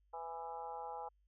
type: harmonic tone with a mistuned harmonic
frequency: 165.5 Hz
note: E3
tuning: 7 cents sharp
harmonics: 3 / 4 / 5 / 6 / 7 / 8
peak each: -50 / -53 / -44 / -51 / -58 / -57 dBFS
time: 0.13-1.09 s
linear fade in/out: 10 ms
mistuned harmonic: 7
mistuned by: +44 cents
effects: added 50 Hz sine -70 dBFS peak until 1.27 s